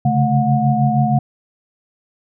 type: tone cluster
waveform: sine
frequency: 135.3 / 141.6 / 217.8 / 724 Hz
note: C#3 / C#3 / A3 / F#5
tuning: -42 / +37 / -17 / -38 cents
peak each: -18 dBFS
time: 0.05-1.19 s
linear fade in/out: 5 ms
effects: none